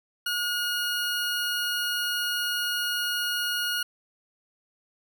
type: tone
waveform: 20% pulse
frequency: 1439 Hz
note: F#6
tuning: 49 cents flat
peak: -21 dBFS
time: 0.26-3.83 s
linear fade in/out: 5 ms
effects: none

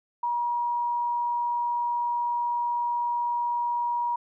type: tone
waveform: sine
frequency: 956 Hz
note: A#5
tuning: 43 cents sharp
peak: -24 dBFS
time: 0.23-4.16 s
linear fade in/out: 5 ms
effects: none

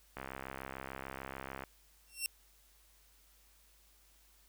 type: click train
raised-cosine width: 0.5 ms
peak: -27 dBFS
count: 99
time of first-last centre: 0.17-1.637 s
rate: 66.8 Hz
type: tone with exponential growth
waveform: 10% pulse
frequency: 2721 Hz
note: F7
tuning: 46 cents flat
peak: -22 dBFS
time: 2.07-2.26 s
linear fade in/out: 0 ms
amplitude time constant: 41 ms
effects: added 50 Hz sine -67 dBFS peak until 4.48 s + white hiss -67 dBFS RMS until 4.48 s

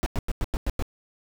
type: noise bursts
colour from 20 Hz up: brown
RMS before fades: -24 dBFS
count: 7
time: 0.03-0.824 s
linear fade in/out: 0 ms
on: 32 ms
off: 95 ms
effects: none

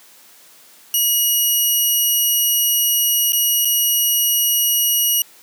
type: tone with dropouts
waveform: 5% pulse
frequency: 2900 Hz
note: F#7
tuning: 35 cents flat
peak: -6 dBFS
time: 0.94-5.22 s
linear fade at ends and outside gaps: 2 ms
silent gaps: 3.322-3.331 / 3.649-3.653 s
effects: white hiss -47 dBFS RMS until 5.42 s + high-pass 200 Hz 12 dB/octave

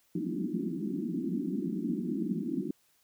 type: band-pass noise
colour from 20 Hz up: pink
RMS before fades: -33 dBFS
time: 0.15-2.71 s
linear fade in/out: 5 ms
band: 170 to 360 Hz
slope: 96 dB/octave
effects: white hiss -69 dBFS RMS until 3.03 s

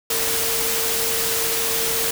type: tone in noise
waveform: sine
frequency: 455.2 Hz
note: A#4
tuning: 41 cents flat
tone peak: -29 dBFS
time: 0.1-2.11 s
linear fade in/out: 5 ms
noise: white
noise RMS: -22 dBFS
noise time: 0.1-2.11 s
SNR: -10 dB
effects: none

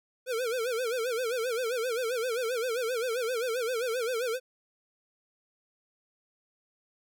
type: tone with vibrato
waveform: square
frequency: 479 Hz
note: A#4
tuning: 47 cents sharp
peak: -29 dBFS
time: 0.26-4.4 s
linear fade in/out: 50 ms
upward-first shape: sine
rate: 7.6 Hz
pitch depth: 140 cents each way
effects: none

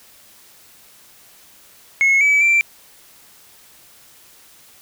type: tone with pitch steps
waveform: sine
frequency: 2179 / 2291 / 2349 Hz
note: C#7 / D7 / D7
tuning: -30 / -44 / 0 cents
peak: -9 dBFS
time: 2.01-2.61 s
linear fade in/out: 0 ms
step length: 200 ms
effects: tanh soft clip ceiling -10 dBFS + white hiss -48 dBFS RMS until 4.81 s

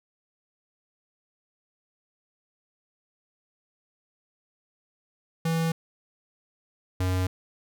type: tone pair in turn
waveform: square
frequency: 164 / 92.21 Hz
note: E3 / F#2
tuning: -9 / -5 cents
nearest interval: minor seventh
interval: 996 cents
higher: first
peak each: -24 dBFS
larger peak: neither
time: 5.45-5.72 / 7-7.27 s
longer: neither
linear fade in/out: 5 ms
effects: none

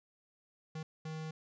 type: tone bursts at uneven times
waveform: square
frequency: 157.7 Hz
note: D#3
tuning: 24 cents sharp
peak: -40 dBFS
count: 2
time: 0.75-0.83 / 1.05-1.31 s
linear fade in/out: 5 ms
effects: resampled to 16000 Hz

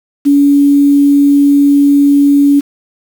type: tone with quantisation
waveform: sine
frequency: 283.9 Hz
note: C#4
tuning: 41 cents sharp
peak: -4 dBFS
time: 0.25-2.61 s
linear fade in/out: 20 ms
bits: 5
effects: none

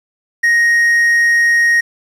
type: tone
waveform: triangle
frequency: 1872 Hz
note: A#6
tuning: 7 cents sharp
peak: -7 dBFS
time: 0.43-1.81 s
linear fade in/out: 10 ms
effects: resampled to 32000 Hz + 7-bit

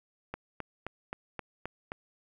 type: click train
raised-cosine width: 0.5 ms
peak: -21 dBFS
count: 7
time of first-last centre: 0.34-1.919 s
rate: 3.8 Hz
effects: 10-bit

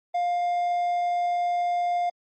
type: tone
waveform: triangle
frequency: 704 Hz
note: F5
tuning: 14 cents sharp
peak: -20 dBFS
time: 0.14-2.1 s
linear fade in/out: 10 ms
effects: MP3 32 kbps

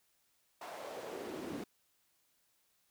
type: noise with high-pass filter sweep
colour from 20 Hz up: brown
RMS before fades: -44 dBFS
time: 0.61-1.64 s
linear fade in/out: 5 ms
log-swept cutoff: 790 to 240 Hz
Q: 2.2
effects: white hiss -75 dBFS RMS until 2.9 s

